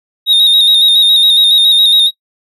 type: tone with vibrato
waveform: triangle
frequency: 3726 Hz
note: A#7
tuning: 2 cents flat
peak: -4 dBFS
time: 0.26-2.11 s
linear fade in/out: 50 ms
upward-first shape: square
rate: 7.2 Hz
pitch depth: 35 cents each way
effects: noise-tail reverb RT60 0.1 s tail -19 dB re dry